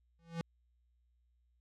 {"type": "tone with exponential growth", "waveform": "square", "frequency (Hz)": 166.9, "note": "E3", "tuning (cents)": 22, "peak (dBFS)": -33, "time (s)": [0.19, 0.41], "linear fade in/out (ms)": 0, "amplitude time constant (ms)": 46, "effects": ["added 60 Hz sine -70 dBFS peak until 1.6 s", "low-pass 6000 Hz 12 dB/octave"]}